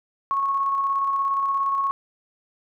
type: tone with tremolo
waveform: sine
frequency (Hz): 1100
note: C#6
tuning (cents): -14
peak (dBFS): -19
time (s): 0.31-1.91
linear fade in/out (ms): 0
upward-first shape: square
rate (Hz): 17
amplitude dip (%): 25
effects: none